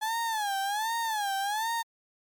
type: tone with vibrato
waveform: 35% pulse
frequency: 850 Hz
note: G#5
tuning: 40 cents sharp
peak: -26 dBFS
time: 0.01-1.83 s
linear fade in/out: 20 ms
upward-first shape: sine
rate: 1.3 Hz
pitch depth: 150 cents each way
effects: MP3 96 kbps